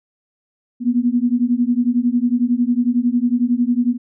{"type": "beating tone pair", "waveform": "sine", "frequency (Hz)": [237.2, 248.2], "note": ["A#3", "B3"], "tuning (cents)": [30, 9], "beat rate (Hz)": 11, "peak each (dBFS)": -17, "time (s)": [0.8, 3.98], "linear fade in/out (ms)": 50, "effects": []}